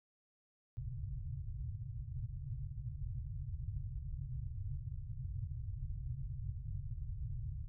white low-pass noise, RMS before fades -42 dBFS, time 0.77-7.68 s, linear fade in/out 0 ms, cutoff 140 Hz, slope 96 dB/octave, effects none

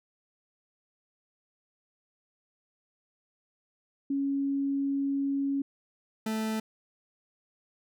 sine / 40% pulse tone pair in turn, 277.2 / 219.4 Hz, C#4 / A3, 0 / -5 cents, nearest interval major third, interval 405 cents, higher first, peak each -26 / -28 dBFS, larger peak first, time 4.1-5.62 / 6.26-6.6 s, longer first, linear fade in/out 5 ms, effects none

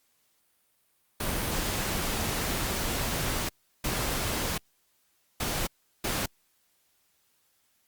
pink noise bursts at uneven times, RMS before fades -30 dBFS, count 4, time 1.2-3.49 / 3.84-4.58 / 5.4-5.67 / 6.04-6.26 s, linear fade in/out 5 ms, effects white hiss -70 dBFS RMS until 7.87 s + Opus 48 kbps

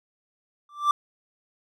triangle tone with exponential growth, 1174.7 Hz, D6, in tune, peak -12 dBFS, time 0.69-0.91 s, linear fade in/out 2 ms, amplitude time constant 47 ms, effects none

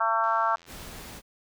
harmonic tone, 225 Hz, A3, 39 cents sharp, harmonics 3 / 4 / 5 / 6 / 7, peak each -30 / -27 / -27 / -27 / -35 dBFS, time 0-0.56 s, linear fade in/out 10 ms
click train, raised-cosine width 0.2 ms, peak -35 dBFS, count 66, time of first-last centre 0.24-1.008 s, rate 84.6 Hz
pink noise, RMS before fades -42 dBFS, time 0.66-1.22 s, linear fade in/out 50 ms
effects none

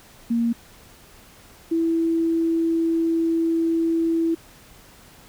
sine tone pair in turn, 233.1 / 329.7 Hz, A#3 / E4, 0 / 0 cents, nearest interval tritone, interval 600 cents, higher second, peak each -18 dBFS, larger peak neither, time 0.3-0.53 / 1.71-4.35 s, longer second, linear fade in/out 10 ms, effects pink hiss -49 dBFS RMS until 5.28 s

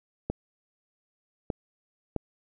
clicks, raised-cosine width 2 ms, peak -15 dBFS, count 3, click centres 0.3 / 1.502 / 2.163 s, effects none

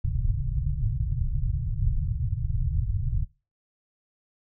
pink low-pass noise, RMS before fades -26 dBFS, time 0.04-3.25 s, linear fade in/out 10 ms, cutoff 150 Hz, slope 96 dB/octave, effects noise-tail reverb RT60 0.3 s tail -21 dB re dry

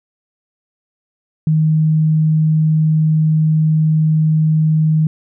sine tone, 156.5 Hz, D#3, 10 cents sharp, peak -10 dBFS, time 1.47-5.07 s, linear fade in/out 2 ms, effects none

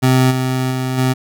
25% pulse tone with level steps, 129.3 Hz, C3, 20 cents flat, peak -6 / -12 / -14 / -9 dBFS, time 0.02-1.14 s, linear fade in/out 20 ms, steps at 0.3 / 0.7 / 0.97 s, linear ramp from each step 20 ms, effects none

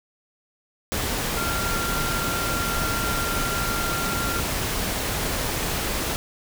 sine tone in noise, 1383 Hz, F6, 17 cents flat, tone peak -28 dBFS, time 1.37-4.4 s, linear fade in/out 0 ms, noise pink, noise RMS -26 dBFS, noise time 0.92-6.16 s, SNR -5 dB, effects none

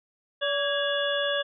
harmonic tone with a mistuned harmonic, 572 Hz, D5, 46 cents flat, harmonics 1 / 2 / 3 / 5 / 6, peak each -27 / -36 / -30 / -34 / -31 dBFS, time 0.41-1.43 s, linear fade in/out 20 ms, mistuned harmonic 3, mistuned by -69 cents, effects none

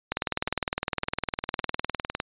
two click trains, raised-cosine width 0.3 ms, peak -23 / -10 dBFS, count 3 / 42, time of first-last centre 0.48-1.597 / 0.12-2.201 s, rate 1.79 / 19.7 Hz, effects resampled to 8000 Hz

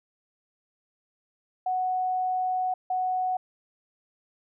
sine tone bursts at uneven times, 740 Hz, F#5, in tune, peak -24 dBFS, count 2, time 1.66-2.74 / 2.9-3.37 s, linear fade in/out 5 ms, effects none

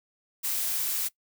blue noise, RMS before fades -29 dBFS, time 0.43-1.09 s, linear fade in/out 20 ms, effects noise-tail reverb RT60 0.1 s tail -21 dB re dry

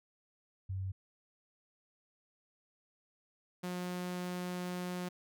sine / sawtooth tone pair in turn, 95.1 / 179.52 Hz, F#2 / F3, +48 / +48 cents, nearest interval major seventh, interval 1100 cents, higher second, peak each -35 / -33 dBFS, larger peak second, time 0.69-0.92 / 3.63-5.09 s, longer second, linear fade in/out 10 ms, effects none

